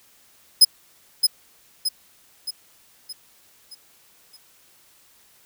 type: tone with echo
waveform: sawtooth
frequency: 5070 Hz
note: D#8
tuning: 32 cents sharp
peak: -5 dBFS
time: 0.61-0.65 s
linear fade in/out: 10 ms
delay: 620 ms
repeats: 6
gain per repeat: -6 dB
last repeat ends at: 4.37 s
effects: white hiss -56 dBFS RMS until 5.45 s